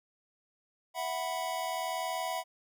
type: chord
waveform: square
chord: E suspended second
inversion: none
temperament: equal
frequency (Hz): 659.3 / 740 / 987.8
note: E5 / F#5 / B5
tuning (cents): 0 / 0 / 0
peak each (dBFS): -38 / -37 / -38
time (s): 0.94-2.44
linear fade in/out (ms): 50
effects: none